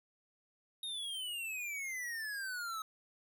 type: exponential sweep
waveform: square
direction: down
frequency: 3750 to 1277 Hz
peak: -39 dBFS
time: 0.83-2.82 s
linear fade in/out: 2 ms
effects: none

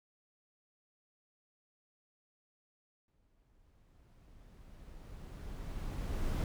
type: noise with exponential growth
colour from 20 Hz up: brown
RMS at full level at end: -33 dBFS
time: 3.08-6.44 s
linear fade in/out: 1 ms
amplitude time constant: 730 ms
effects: none

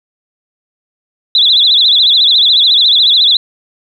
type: tone with vibrato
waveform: sine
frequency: 3686 Hz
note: A#7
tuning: 20 cents flat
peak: -5 dBFS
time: 1.35-3.37 s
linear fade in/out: 2 ms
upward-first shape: sine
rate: 14 Hz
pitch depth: 170 cents each way
effects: 7-bit

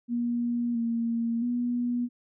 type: tone with pitch steps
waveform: sine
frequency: 238.6 / 231.6 / 242.5 Hz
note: A#3 / A#3 / B3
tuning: +41 / -11 / -31 cents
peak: -25 dBFS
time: 0.08-2.09 s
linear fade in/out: 50 ms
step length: 670 ms
effects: none

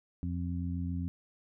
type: harmonic tone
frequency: 87.31 Hz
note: F2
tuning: in tune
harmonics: 1 / 2 / 3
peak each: -34 / -37 / -39 dBFS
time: 0.23-1.08 s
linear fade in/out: 0 ms
effects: none

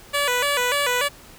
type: tone with vibrato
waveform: 10% pulse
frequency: 532 Hz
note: C5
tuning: 29 cents sharp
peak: -11 dBFS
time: 0.13-1.09 s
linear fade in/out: 20 ms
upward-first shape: square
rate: 3.4 Hz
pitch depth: 130 cents each way
effects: pink hiss -46 dBFS RMS until 1.38 s

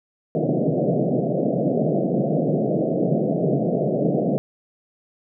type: band-pass noise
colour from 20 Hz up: pink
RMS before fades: -21 dBFS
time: 0.35-4.38 s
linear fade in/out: 0 ms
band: 130 to 690 Hz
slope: 96 dB/octave
effects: none

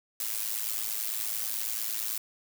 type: noise with amplitude modulation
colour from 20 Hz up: blue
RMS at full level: -29 dBFS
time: 0.2-2.18 s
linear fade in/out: 2 ms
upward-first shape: sine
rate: 109 Hz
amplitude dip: 80%
effects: none

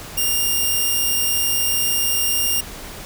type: tone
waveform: 5% pulse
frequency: 2807 Hz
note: F7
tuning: 8 cents sharp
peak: -8 dBFS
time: 0.17-2.61 s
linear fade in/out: 10 ms
effects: pink hiss -35 dBFS RMS until 3.05 s

